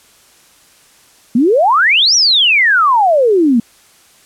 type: exponential two-way sweep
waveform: sine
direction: up then down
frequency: 220 to 5920 to 220 Hz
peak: -7 dBFS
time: 1.35-3.6 s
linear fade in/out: 5 ms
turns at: 2.15 s
effects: white hiss -47 dBFS RMS until 4.25 s + low-pass 11000 Hz 12 dB/octave